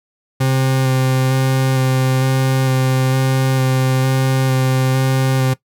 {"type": "tone with vibrato", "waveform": "40% pulse", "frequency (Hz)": 131.4, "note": "C3", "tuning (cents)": 8, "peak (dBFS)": -12, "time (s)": [0.4, 5.54], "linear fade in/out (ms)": 10, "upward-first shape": "square", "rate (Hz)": 1.1, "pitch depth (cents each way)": 11, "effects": ["noise-tail reverb RT60 0.1 s tail -18 dB re dry"]}